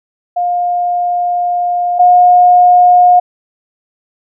sine tone pair in turn, 708 / 716.6 Hz, F5 / F5, +23 / +44 cents, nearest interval unison, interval 21 cents, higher second, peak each -11 / -3 dBFS, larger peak second, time 0.36-1.99 / 1.99-3.2 s, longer first, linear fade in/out 10 ms, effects none

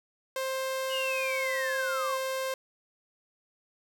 sawtooth tone, 527 Hz, C5, 12 cents sharp, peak -26 dBFS, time 0.36-2.54 s, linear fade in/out 2 ms
sine linear sweep, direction down, 2949 to 993 Hz, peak -31 dBFS, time 0.89-2.19 s, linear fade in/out 50 ms
effects none

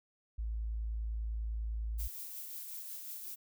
sine tone, 55 Hz, A1, in tune, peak -34 dBFS, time 0.38-2.08 s, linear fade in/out 10 ms
violet noise with tremolo, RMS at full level -43 dBFS, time 1.98-3.36 s, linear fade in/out 20 ms, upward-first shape triangle, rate 5.5 Hz, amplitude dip 35%
effects none

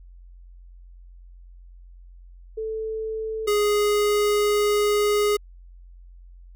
sine / square tone pair in turn, 440 / 415.3 Hz, A4 / G#4, 0 / 0 cents, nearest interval minor second, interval 100 cents, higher first, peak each -26 / -19 dBFS, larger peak second, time 2.57-3.47 / 3.47-5.37 s, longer second, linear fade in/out 10 ms, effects added 44 Hz sine -43 dBFS peak until 6.55 s

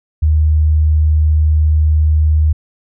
sine tone, 77.1 Hz, D#2, 15 cents flat, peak -8 dBFS, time 0.22-2.53 s, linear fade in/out 10 ms, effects none

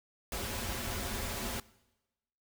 pink noise with comb filter, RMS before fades -37 dBFS, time 0.32-1.6 s, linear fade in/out 2 ms, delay 6.5 ms, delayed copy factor -0.6, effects noise-tail reverb RT60 1.0 s tail -21 dB re dry

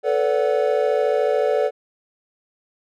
triangle chord, B minor seventh, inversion third, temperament equal with one note detuned, 440 / 493.9 / 572.9 / 740 Hz, A4 / B4 / D5 / F#5, 0 / 0 / -43 / 0 cents, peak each -19 / -21 / -19 / -25 dBFS, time 0.03-1.71 s, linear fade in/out 50 ms, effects none

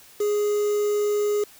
triangle tone with quantisation, 415.3 Hz, G#4, in tune, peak -18 dBFS, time 0.2-1.44 s, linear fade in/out 5 ms, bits 6, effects white hiss -50 dBFS RMS until 1.59 s

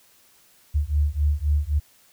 sine beating tone pair, 71.9 / 75.7 Hz, D2 / D#2, -36 / -47 cents, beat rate 3.8 Hz, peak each -22 / -22 dBFS, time 0.74-1.8 s, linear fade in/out 20 ms, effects white hiss -57 dBFS RMS until 2.12 s

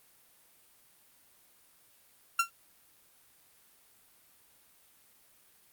30% pulse tone with exponential decay, 1368 Hz, F6, 36 cents flat, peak -18 dBFS, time 2.39-2.5 s, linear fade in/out 5 ms, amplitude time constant 23 ms, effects white hiss -63 dBFS RMS until 5.72 s + Opus 32 kbps

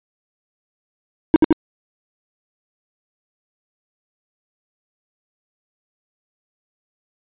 triangle tone with echo, 316.6 Hz, D#4, 30 cents sharp, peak -3 dBFS, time 1.34-1.36 s, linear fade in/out 0 ms, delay 83 ms, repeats 2, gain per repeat -2 dB, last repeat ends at 1.526 s, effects resampled to 8000 Hz

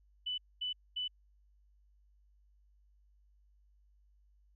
sine tone bursts, 2988 Hz, F#7, 16 cents sharp, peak -34 dBFS, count 3, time 0.26-1.08 s, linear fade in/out 10 ms, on 120 ms, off 230 ms, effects added 50 Hz sine -64 dBFS peak until 4.55 s

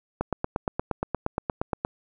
click train, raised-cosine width 1 ms, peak -11 dBFS, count 15, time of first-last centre 0.21-1.849 s, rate 8.54 Hz, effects none

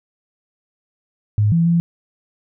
sine tone with pitch steps, 104.8 / 167.3 / 169.8 Hz, G#2 / E3 / F3, +16 / +26 / -48 cents, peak -12 dBFS, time 1.38-1.8 s, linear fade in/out 0 ms, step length 140 ms, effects none

